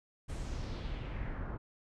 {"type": "noise with low-pass filter sweep", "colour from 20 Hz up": "brown", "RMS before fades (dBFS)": -39, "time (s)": [0.28, 1.58], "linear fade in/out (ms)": 20, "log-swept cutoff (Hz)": [9300, 1200], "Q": 2.1, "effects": []}